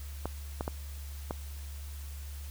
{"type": "clicks", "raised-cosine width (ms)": 1, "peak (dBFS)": -19, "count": 4, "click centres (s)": [0.256, 0.609, 0.679, 1.309], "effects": ["added 71 Hz sine -39 dBFS peak until 2.5 s", "white hiss -52 dBFS RMS until 2.5 s"]}